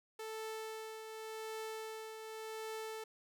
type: tone with tremolo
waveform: sawtooth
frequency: 440 Hz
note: A4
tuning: in tune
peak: -37 dBFS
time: 0.19-3.04 s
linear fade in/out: 5 ms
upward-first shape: triangle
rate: 0.88 Hz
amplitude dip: 50%
effects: none